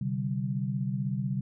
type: chord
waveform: sine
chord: C suspended second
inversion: none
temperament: equal with one note detuned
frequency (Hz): 130.81 / 146.83 / 193.08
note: C3 / D3 / G3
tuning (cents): 0 / 0 / -26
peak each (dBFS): -31 / -34 / -32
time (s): 0.01-1.41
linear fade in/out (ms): 5
effects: none